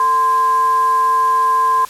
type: tone with frequency modulation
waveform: sine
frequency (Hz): 1037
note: C6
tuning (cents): -16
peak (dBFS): -11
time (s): 0-1.85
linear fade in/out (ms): 2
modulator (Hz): 586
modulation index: 0.22
effects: white hiss -37 dBFS RMS until 1.89 s + low-pass 12000 Hz 12 dB/octave